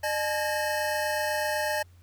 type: tone cluster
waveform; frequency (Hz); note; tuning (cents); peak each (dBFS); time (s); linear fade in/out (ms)
square; 605 / 859 / 1636 / 1843; D#5 / A5 / G#6 / A#6; -49 / -42 / -26 / -20; -30 / -32 / -36 / -35; 0.03-1.83; 10
effects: added 88 Hz sine -51 dBFS peak until 2.02 s + pink hiss -65 dBFS RMS until 2.02 s